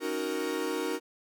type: chord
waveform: 45% pulse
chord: D# minor seventh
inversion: third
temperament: equal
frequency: 277.2 / 311.1 / 370 / 466.2 Hz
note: C#4 / D#4 / F#4 / A#4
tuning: 0 / 0 / 0 / 0 cents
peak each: -39 / -35 / -35 / -34 dBFS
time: 0-1 s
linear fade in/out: 50 ms
effects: none